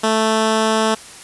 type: tone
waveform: 10% pulse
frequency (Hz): 220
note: A3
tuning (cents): 0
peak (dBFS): -6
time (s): 0.03-0.95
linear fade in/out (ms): 10
effects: white hiss -38 dBFS RMS until 1.23 s + resampled to 24000 Hz

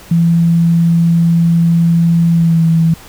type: tone with pitch glide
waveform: sine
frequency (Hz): 168 to 163.88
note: E3 to E3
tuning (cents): +33 to -10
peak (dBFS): -7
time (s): 0.11-2.94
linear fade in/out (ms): 5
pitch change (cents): -43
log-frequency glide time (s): 2.31-2.62
effects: pink hiss -37 dBFS RMS until 3.08 s

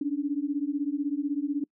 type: beating tone pair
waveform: sine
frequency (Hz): 280 / 296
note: C#4 / D4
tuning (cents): +18 / +14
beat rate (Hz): 16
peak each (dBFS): -29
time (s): 0.01-1.64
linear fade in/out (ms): 5
effects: noise-tail reverb RT60 0.1 s tail -26 dB re dry

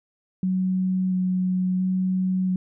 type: tone with vibrato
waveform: sine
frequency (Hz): 185.1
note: F#3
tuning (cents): +1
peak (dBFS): -20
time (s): 0.43-2.56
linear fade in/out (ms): 2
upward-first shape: square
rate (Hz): 0.73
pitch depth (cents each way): 9
effects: none

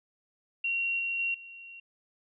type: tone with level steps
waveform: sine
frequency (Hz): 2746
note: F7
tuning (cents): -30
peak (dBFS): -27 / -29 / -27 / -44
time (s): 0.64-1.8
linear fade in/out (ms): 5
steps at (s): 0.99 / 1.19 / 1.34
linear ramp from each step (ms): 5
effects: none

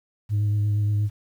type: tone with vibrato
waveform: sine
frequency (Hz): 104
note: G#2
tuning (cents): +3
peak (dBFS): -17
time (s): 0.29-1.1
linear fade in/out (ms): 50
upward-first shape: triangle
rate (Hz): 8.5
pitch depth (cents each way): 22
effects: tanh soft clip ceiling -18 dBFS + 9-bit

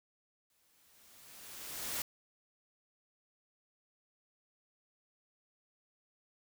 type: noise with exponential growth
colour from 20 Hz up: white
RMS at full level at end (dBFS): -36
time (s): 0.5-2.02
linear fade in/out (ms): 2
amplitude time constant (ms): 330
effects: none

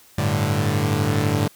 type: chord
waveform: sawtooth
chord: G suspended second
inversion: none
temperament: equal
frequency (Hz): 98 / 110 / 146.83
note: G2 / A2 / D3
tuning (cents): 0 / 0 / 0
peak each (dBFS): -19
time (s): 0.18-1.48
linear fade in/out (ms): 5
effects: white hiss -51 dBFS RMS until 1.55 s

